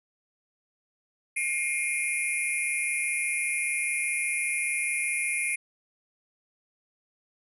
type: tone cluster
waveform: sine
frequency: 2135 / 2389 / 2534 / 10030 / 10630 Hz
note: C7 / D7 / D#7 / D#9 / E9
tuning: +34 / +29 / +31 / +13 / +13 cents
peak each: -29 / -29 / -37 / -32 / -35 dBFS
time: 1.36-5.56 s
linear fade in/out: 10 ms
effects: tanh soft clip ceiling -20 dBFS